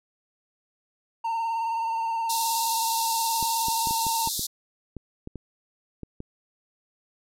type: tone with vibrato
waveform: triangle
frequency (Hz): 910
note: A#5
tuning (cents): -42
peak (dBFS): -23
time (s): 1.24-4.29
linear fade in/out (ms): 10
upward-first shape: sine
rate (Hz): 19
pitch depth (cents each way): 31
type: band-pass noise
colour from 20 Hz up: pink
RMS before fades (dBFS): -30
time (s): 2.29-4.47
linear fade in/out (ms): 10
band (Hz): 3600 to 15000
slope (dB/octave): 96
type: clicks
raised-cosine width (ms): 3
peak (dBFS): -23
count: 12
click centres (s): 3.427 / 3.684 / 3.872 / 3.909 / 4.067 / 4.274 / 4.394 / 4.967 / 5.274 / 5.357 / 6.033 / 6.204
effects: none